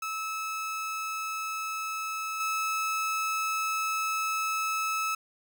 30% pulse tone with level steps, 1300 Hz, E6, 24 cents flat, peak -29 / -25 dBFS, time 0.02-5.15 s, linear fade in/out 5 ms, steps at 2.4 s, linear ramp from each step 5 ms, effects none

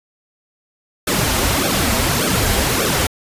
pink noise with flanger, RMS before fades -17 dBFS, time 1.07-3.07 s, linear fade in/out 5 ms, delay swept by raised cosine 1 to 7 ms, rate 1.7 Hz, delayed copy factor -0.95, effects resampled to 32000 Hz

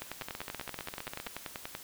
two click trains, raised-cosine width 0.3 ms, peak -22 / -21 dBFS, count 17 / 19, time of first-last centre 0.22-1.266 / 0.02-1.751 s, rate 15.3 / 10.4 Hz, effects white hiss -49 dBFS RMS until 1.83 s

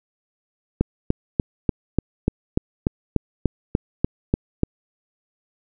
click train, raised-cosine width 3 ms, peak -4 dBFS, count 14, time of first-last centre 0.81-4.634 s, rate 3.4 Hz, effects none

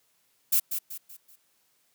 violet noise with echo, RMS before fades -22 dBFS, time 0.52-0.6 s, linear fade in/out 10 ms, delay 190 ms, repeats 4, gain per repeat -8 dB, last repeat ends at 1.36 s, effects white hiss -69 dBFS RMS until 1.94 s + high-pass 80 Hz 12 dB/octave

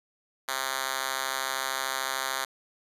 5% pulse tone with high-pass filter, 133.2 Hz, C3, 31 cents sharp, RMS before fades -31 dBFS, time 0.48-2.45 s, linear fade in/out 5 ms, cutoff 970 Hz, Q 0.52, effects resampled to 32000 Hz

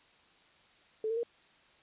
sine tone with pitch steps, 437 / 453.2 / 470 Hz, A4 / A#4 / A#4, -12 / -49 / +14 cents, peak -30 dBFS, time 1.04-1.232 s, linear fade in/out 2 ms, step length 64 ms, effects white hiss -63 dBFS RMS until 1.82 s + resampled to 8000 Hz

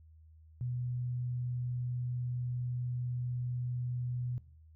sine tone, 123.47 Hz, B2, in tune, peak -33 dBFS, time 0.61-4.38 s, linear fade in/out 0 ms, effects noise-tail reverb RT60 0.5 s tail -19 dB re dry + added 79 Hz sine -55 dBFS peak until 4.75 s

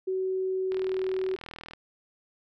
sine tone, 376.4 Hz, F#4, 30 cents sharp, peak -26 dBFS, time 0.07-1.36 s, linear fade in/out 10 ms
click train, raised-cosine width 0.3 ms, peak -25 dBFS, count 42, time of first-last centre 0.72-1.735 s, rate 40.4 Hz
effects none

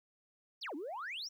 sine exponential two-way sweep, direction down then up, 6050 to 268.5 to 6050 Hz, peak -38 dBFS, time 0.61-1.29 s, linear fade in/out 20 ms, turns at 0.75 s, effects tanh soft clip ceiling -36 dBFS + 12-bit

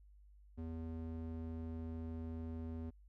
square tone with band-pass filter, 81.2 Hz, E2, 26 cents flat, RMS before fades -44 dBFS, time 0.57-2.91 s, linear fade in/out 20 ms, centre 200 Hz, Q 1.1, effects added 50 Hz sine -59 dBFS peak until 3.08 s

